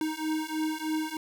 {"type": "beating tone pair", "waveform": "square", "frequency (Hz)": [311.1, 314.3], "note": ["D#4", "D#4"], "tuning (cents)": [0, 18], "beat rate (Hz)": 3.2, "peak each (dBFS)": [-33, -32], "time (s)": [0.01, 1.17], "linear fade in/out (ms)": 2, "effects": []}